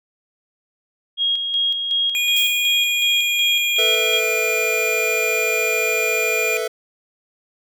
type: tone with tremolo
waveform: sine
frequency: 3272 Hz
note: G#7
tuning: 26 cents flat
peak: -16 dBFS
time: 1.17-4.21 s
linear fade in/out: 50 ms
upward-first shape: square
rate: 2.7 Hz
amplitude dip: 45%
type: tone with pitch glide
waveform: square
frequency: 2454 to 2412 Hz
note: D#7 to D7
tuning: -25 to +46 cents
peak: -20 dBFS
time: 2.15-6.57 s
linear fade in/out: 0 ms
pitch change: -29 cents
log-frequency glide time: 2.65-4.02 s
type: noise with exponential decay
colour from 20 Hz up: violet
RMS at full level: -25 dBFS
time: 2.36-3.05 s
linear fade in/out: 5 ms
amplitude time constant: 150 ms
type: chord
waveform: square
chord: A suspended second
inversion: none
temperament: equal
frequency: 440 / 493.9 / 659.3 Hz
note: A4 / B4 / E5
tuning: 0 / 0 / 0 cents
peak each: -25 / -27 / -28 dBFS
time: 3.78-6.68 s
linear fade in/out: 10 ms
effects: none

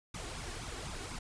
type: noise with flanger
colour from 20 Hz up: pink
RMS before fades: -42 dBFS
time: 0.14-1.19 s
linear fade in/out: 5 ms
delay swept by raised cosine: 0.79 to 2.79 ms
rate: 4 Hz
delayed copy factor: +0.7
effects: resampled to 22050 Hz

